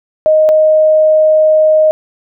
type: tone pair in turn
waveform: sine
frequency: 622.3 / 622.3 Hz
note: D#5 / D#5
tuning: 0 / 0 cents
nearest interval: unison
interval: 0 cents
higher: neither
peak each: -5 dBFS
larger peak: neither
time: 0.26-0.49 / 0.49-1.91 s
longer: second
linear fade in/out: 0 ms
effects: none